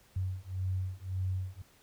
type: beating tone pair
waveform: sine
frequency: 92.5 / 94.3 Hz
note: F#2 / F#2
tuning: 0 / +33 cents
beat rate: 1.8 Hz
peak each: -35 / -35 dBFS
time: 0.16-1.62 s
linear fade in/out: 5 ms
effects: pink hiss -63 dBFS RMS until 1.82 s